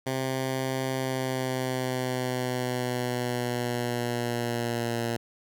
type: tone with pitch glide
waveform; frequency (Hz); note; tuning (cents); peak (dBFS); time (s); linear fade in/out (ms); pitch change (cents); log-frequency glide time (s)
10% pulse; 131.5 to 117.15; C3 to A#2; +9 to +9; -19; 0.06-5.17; 10; -200; 0.94-5.02
effects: none